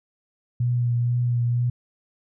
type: tone with vibrato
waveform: sine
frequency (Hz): 120.9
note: B2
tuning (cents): -36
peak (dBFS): -19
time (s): 0.6-1.7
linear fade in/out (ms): 5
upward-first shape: triangle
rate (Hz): 2.1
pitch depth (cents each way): 23
effects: none